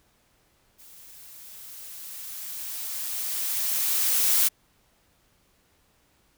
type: noise with level ramp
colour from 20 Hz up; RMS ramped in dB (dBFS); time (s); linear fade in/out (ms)
blue; -50 to -20; 0.78-4.49; 20
effects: pink hiss -65 dBFS RMS until 6.37 s